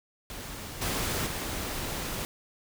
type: noise with level steps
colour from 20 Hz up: pink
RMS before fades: -40 / -30 / -34 dBFS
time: 0.3-2.25 s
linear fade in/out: 0 ms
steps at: 0.81 / 1.26 s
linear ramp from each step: 10 ms
effects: none